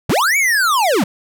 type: linear two-way sweep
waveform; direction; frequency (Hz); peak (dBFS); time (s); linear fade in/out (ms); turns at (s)
square; up then down; 69.8 to 2314 to 157; -13; 0.09-1.04; 5; 0.37
effects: none